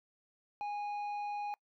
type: tone with tanh clipping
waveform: triangle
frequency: 825 Hz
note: G#5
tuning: 12 cents flat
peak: -37 dBFS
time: 0.61-1.54 s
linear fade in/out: 0 ms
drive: 11 dB
effects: noise-tail reverb RT60 0.1 s tail -25 dB re dry